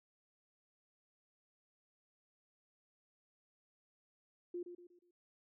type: tone with echo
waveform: sine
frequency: 351.7 Hz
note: F4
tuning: 12 cents sharp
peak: -39 dBFS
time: 4.54-4.63 s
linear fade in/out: 5 ms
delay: 120 ms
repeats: 4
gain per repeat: -8 dB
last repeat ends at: 5.11 s
effects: none